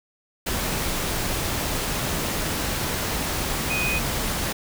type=tone in noise; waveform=sine; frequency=2496 Hz; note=D#7; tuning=5 cents sharp; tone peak=-24 dBFS; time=3.7-3.99 s; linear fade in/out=10 ms; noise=pink; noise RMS=-26 dBFS; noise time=0.46-4.53 s; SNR=-1 dB; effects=none